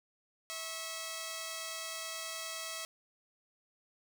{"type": "tone pair together", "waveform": "5% pulse", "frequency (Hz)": [650.5, 1094], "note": ["E5", "C#6"], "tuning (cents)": [-23, -23], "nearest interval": "major sixth", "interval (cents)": 900, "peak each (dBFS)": [-29, -33], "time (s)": [0.5, 2.85], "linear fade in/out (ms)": 0, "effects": []}